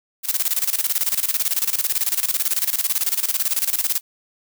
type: noise with tremolo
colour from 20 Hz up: blue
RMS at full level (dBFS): -19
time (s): 0.23-4.01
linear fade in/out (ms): 50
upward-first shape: square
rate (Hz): 18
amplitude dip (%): 80
effects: none